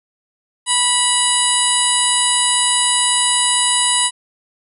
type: harmonic tone with a mistuned harmonic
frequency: 978 Hz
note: B5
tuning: 17 cents flat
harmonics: 1 / 2 / 3 / 4 / 5 / 7 / 8 / 9 / 10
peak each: -22 / -25 / -21 / -21 / -29 / -29 / -24 / -21 / -18 dBFS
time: 0.66-4.11 s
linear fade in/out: 50 ms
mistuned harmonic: 8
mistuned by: +20 cents
effects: none